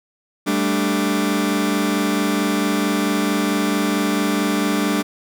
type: chord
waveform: sawtooth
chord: G suspended second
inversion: none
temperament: just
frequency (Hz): 196 / 220.5 / 294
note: G3 / A3 / D4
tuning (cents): 0 / +4 / +2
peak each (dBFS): -18 / -19 / -16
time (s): 0.46-5.03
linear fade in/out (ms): 20
effects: none